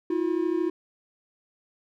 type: tone pair together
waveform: triangle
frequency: 324.6 / 357.7 Hz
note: E4 / F4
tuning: -27 / +41 cents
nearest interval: major second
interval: 168 cents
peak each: -24 dBFS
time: 0.1-0.7 s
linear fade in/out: 5 ms
effects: none